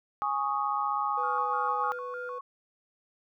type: chord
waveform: sine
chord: Ab suspended fourth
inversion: none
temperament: equal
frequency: 830.6 / 1108.7 / 1244.5 Hz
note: Ab5 / Db6 / Eb6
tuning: 0 / 0 / 0 cents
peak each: -31 dBFS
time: 0.22-1.92 s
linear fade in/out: 0 ms
type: tone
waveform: triangle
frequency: 495.6 Hz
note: B4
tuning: 6 cents sharp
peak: -35 dBFS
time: 1.17-2.39 s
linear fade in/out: 10 ms
type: tone with vibrato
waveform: sine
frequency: 1244.5 Hz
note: D#6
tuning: in tune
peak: -37 dBFS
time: 1.23-2.41 s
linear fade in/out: 5 ms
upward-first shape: square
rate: 3.3 Hz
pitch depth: 210 cents each way
effects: none